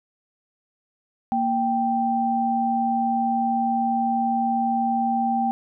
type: tone pair together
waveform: sine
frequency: 233.1 / 784 Hz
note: A#3 / G5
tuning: 0 / 0 cents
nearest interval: octave + major sixth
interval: 2100 cents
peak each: -24 / -21 dBFS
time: 1.32-5.51 s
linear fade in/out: 0 ms
effects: none